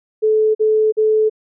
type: tone bursts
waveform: sine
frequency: 433.4 Hz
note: A4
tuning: 26 cents flat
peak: -11 dBFS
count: 3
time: 0.22-1.298 s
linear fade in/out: 20 ms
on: 330 ms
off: 44 ms
effects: none